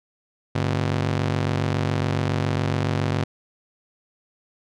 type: ring-modulated tone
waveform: sawtooth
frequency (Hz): 123.47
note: B2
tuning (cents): 0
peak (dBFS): -14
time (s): 0.55-3.24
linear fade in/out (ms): 5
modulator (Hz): 23.6
effects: low-pass 5000 Hz 12 dB/octave